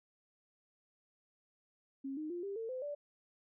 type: tone with pitch steps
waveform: sine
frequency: 271.4 / 308.2 / 349.9 / 397.4 / 451.2 / 512.3 / 581.8 Hz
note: C#4 / D#4 / F4 / G4 / A4 / C5 / D5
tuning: -36 / -16 / +3 / +24 / +44 / -37 / -16 cents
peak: -38 dBFS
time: 2.04-2.95 s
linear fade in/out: 10 ms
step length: 130 ms
effects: none